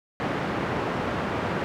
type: band-pass noise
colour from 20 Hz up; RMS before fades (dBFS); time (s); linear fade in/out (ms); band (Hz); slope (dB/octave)
pink; -28; 0.2-1.64; 0; 130 to 1700; 12
effects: none